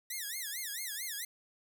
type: tone with vibrato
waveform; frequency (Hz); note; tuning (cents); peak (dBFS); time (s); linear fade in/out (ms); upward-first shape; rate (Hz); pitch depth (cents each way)
5% pulse; 1875; A#6; +10; -27; 0.1-1.25; 5; sine; 4.5; 240
effects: none